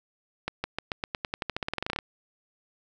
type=accelerating click train; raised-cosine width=0.3 ms; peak=-13 dBFS; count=21; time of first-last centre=0.48-1.988 s; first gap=160 ms; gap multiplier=0.91; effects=none